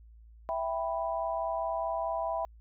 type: chord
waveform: sine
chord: E minor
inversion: none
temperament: equal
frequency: 659.3 / 784 / 987.8 Hz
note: E5 / G5 / B5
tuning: 0 / 0 / 0 cents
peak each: -32 / -36 / -35 dBFS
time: 0.49-2.45 s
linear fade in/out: 0 ms
effects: added 56 Hz sine -51 dBFS peak until 2.6 s